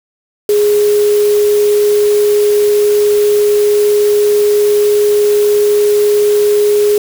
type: tone in noise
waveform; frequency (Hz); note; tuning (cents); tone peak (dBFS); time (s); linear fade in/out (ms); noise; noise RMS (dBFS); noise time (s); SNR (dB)
sine; 415.3; G#4; 0; -7; 0.49-6.98; 2; white; -25; 0.49-6.98; +15
effects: none